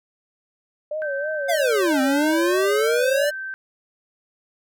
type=tone with vibrato; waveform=sine; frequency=587.3 Hz; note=D5; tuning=in tune; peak=-24 dBFS; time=0.91-3.25 s; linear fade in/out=5 ms; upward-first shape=sine; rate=3.1 Hz; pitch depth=110 cents each way
type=tone; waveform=sine; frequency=1553 Hz; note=G6; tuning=17 cents flat; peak=-28 dBFS; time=1.02-3.54 s; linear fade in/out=0 ms
type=exponential two-way sweep; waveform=square; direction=down then up; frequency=723 to 259.9 to 600 Hz; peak=-19 dBFS; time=1.48-3.31 s; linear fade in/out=20 ms; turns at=2.01 s
effects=none